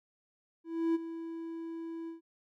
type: tone with ADSR envelope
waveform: triangle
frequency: 330 Hz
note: E4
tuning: 2 cents sharp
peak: -23 dBFS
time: 0.64-2.21 s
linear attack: 310 ms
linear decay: 22 ms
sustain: -13 dB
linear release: 130 ms
effects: none